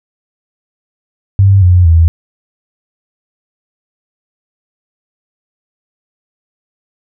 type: tone with pitch steps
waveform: sine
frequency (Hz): 98 / 89.87 / 82.41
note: G2 / F#2 / E2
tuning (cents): 0 / -50 / 0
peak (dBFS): -3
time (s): 1.39-2.08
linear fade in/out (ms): 0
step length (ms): 230
effects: none